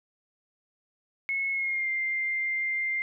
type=tone with pitch glide; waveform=sine; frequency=2185 to 2098 Hz; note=C#7 to C7; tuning=-26 to +4 cents; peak=-26 dBFS; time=1.29-3.02 s; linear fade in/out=0 ms; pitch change=-70 cents; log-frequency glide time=1.51-1.9 s; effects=none